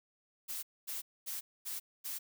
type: noise bursts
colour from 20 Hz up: blue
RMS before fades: -40 dBFS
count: 5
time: 0.48-2.19 s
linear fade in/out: 20 ms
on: 150 ms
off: 240 ms
effects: none